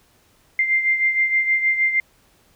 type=beating tone pair; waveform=sine; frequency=2093 / 2099.4 Hz; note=C7 / C7; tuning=0 / +5 cents; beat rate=6.4 Hz; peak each=-17 / -24 dBFS; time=0.59-2 s; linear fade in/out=2 ms; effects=pink hiss -58 dBFS RMS until 2.55 s